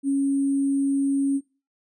sine tone with sample-and-hold, 276.3 Hz, C#4, 6 cents flat, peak -19 dBFS, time 0.03-1.41 s, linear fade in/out 50 ms, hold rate 8820 Hz, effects noise-tail reverb RT60 0.3 s tail -18 dB re dry + resampled to 22050 Hz

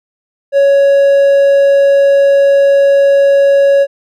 triangle tone, 557 Hz, C#5, 8 cents sharp, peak -3 dBFS, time 0.52-3.87 s, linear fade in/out 50 ms, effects none

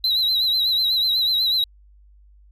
triangle tone with vibrato, 3960 Hz, B7, 4 cents sharp, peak -16 dBFS, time 0.04-1.64 s, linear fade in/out 2 ms, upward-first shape sine, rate 8.1 Hz, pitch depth 68 cents each way, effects added 50 Hz sine -48 dBFS peak until 2.51 s

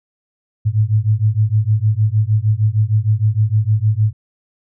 sine beating tone pair, 104.4 / 110.9 Hz, G#2 / A2, +10 / +14 cents, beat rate 6.5 Hz, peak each -15 dBFS, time 0.65-4.13 s, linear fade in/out 20 ms, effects none

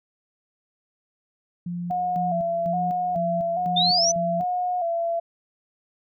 sine tone with tremolo, 174.61 Hz, F3, in tune, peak -27 dBFS, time 1.66-4.44 s, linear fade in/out 5 ms, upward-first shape square, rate 2 Hz, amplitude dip 75%
sine tone with vibrato, 698.5 Hz, F5, in tune, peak -22 dBFS, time 1.9-5.2 s, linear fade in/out 10 ms, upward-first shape square, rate 1.2 Hz, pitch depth 58 cents each way
sine exponential sweep, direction up, 3520 to 6150 Hz, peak -18 dBFS, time 3.76-4.12 s, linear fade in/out 10 ms
effects none

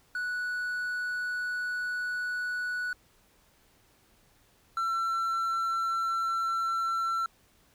triangle tone pair in turn, 1475 / 1347.4 Hz, F#6 / E6, -6 / +38 cents, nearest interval major second, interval 156 cents, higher first, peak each -28 / -25 dBFS, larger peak second, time 0.15-2.93 / 4.77-7.26 s, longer first, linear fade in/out 2 ms, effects pink hiss -64 dBFS RMS until 7.74 s

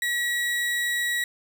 35% pulse tone, 1921 Hz, B6, 48 cents flat, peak -22 dBFS, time 0.02-1.24 s, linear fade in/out 2 ms, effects none

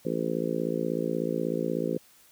harmonic tone, 56.4 Hz, A1, 44 cents sharp, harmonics 3 / 4 / 5 / 6 / 7 / 8 / 9, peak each -34 / -34 / -34 / -34 / -34 / -34 / -34 dBFS, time 0.05-1.98 s, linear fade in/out 5 ms, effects white hiss -58 dBFS RMS until 2.31 s

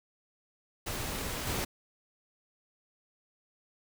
pink noise with level steps, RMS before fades -36 / -33 dBFS, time 0.86-1.65 s, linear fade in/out 10 ms, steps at 1.47 s, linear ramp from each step 2 ms, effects none

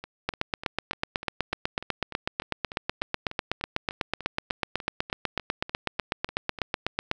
two click trains, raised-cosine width 0.3 ms, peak -9 / -21 dBFS, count 56 / 23, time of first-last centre 0.29-7.114 / 0.04-6.588 s, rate 8.06 / 3.36 Hz, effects none

